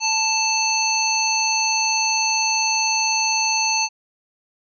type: harmonic tone with a mistuned harmonic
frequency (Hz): 880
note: A5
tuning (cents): 0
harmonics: 1 / 3 / 5 / 7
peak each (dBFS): -23 / -23 / -23 / -23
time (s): 0-3.89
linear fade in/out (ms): 50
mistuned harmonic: 7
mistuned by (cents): +18
effects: none